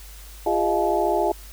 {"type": "tone cluster", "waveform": "sine", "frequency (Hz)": [346.5, 407.3, 619, 693, 857], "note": ["F4", "G#4", "D#5", "F5", "A5"], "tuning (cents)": [-14, -34, -9, -14, -46], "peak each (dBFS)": -25, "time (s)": [0.46, 1.32], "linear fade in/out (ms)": 5, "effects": ["added 50 Hz sine -40 dBFS peak until 1.52 s", "white hiss -46 dBFS RMS until 1.52 s"]}